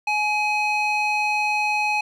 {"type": "tone with band-pass filter", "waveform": "square", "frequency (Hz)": 842, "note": "G#5", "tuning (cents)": 24, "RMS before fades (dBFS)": -22, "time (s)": [0.07, 2.01], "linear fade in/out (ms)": 5, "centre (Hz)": 2000, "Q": 2.8, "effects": []}